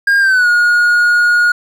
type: tone with pitch glide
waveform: triangle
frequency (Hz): 1615 to 1438.8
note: G#6 to F#6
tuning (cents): -49 to -49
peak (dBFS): -6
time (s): 0.07-1.52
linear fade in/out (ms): 5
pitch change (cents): -200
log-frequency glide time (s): 0.19-0.48
effects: none